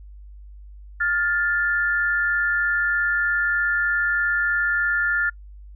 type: tone pair together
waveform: sine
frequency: 1410.8 / 1754 Hz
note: F6 / A6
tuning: +17 / -6 cents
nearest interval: major third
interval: 377 cents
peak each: -21 / -22 dBFS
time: 1-5.3 s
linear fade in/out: 10 ms
effects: noise-tail reverb RT60 0.1 s tail -26 dB re dry + added 50 Hz sine -39 dBFS peak until 5.75 s

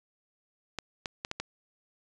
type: clicks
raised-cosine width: 0.2 ms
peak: -16 dBFS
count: 5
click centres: 0.787 / 1.058 / 1.249 / 1.314 / 1.4 s
effects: resampled to 22050 Hz

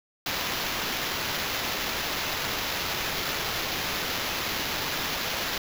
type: noise with sample-and-hold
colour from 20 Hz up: blue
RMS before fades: -30 dBFS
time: 0.26-5.58 s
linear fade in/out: 2 ms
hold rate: 8820 Hz
effects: none

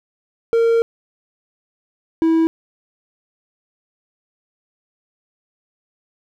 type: tone pair in turn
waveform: triangle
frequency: 460.5 / 325.6 Hz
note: A#4 / E4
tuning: -21 / -21 cents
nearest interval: tritone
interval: 600 cents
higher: first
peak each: -10 dBFS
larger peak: neither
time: 0.53-0.82 / 2.22-2.47 s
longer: first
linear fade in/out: 0 ms
effects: none

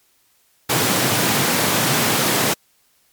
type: high-pass noise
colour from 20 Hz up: pink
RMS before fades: -18 dBFS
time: 0.69-2.54 s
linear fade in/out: 10 ms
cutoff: 110 Hz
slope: 48 dB/octave
effects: white hiss -60 dBFS RMS until 3.12 s + MP3 96 kbps

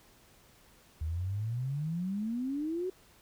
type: exponential sweep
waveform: sine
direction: up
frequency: 75.4 to 380.4 Hz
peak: -31 dBFS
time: 1.01-2.9 s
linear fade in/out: 5 ms
effects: pink hiss -61 dBFS RMS until 3.21 s

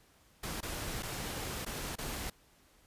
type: noise with dropouts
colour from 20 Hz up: pink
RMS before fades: -39 dBFS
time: 0.43-2.3 s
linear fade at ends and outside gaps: 5 ms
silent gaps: 0.607-0.628 / 1.025-1.03 / 1.65-1.662 / 1.956-1.984 s
effects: pink hiss -65 dBFS RMS until 2.86 s + resampled to 32000 Hz

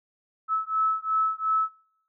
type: beating tone pair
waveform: sine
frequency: 1300 / 1302.8 Hz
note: E6 / E6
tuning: -24 / -21 cents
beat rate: 2.8 Hz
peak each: -26 dBFS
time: 0.48-1.69 s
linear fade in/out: 50 ms
effects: noise-tail reverb RT60 0.6 s tail -17 dB re dry

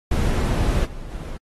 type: noise with level steps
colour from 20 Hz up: brown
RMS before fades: -19 / -35 / -31 dBFS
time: 0.11-1.37 s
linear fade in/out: 5 ms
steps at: 0.84 / 1.1 s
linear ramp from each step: 20 ms
effects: AAC 32 kbps

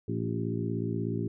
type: harmonic tone with a mistuned harmonic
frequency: 56.6 Hz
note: A1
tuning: 50 cents sharp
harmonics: 2 / 3 / 4 / 5 / 6 / 7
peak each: -33 / -35 / -36 / -37 / -38 / -38 dBFS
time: 0.08-1.28 s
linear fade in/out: 5 ms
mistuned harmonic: 6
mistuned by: +41 cents
effects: none

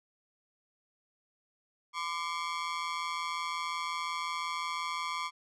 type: ring-modulated tone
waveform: sawtooth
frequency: 1100 Hz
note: C#6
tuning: 14 cents flat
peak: -26 dBFS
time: 1.93-5.31 s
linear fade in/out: 50 ms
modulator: 82.8 Hz
effects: low-pass 6000 Hz 12 dB/octave

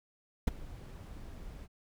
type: noise with ADSR envelope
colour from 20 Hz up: brown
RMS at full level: -25 dBFS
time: 0.47-1.68 s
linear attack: 7 ms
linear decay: 17 ms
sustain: -21 dB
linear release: 41 ms
effects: none

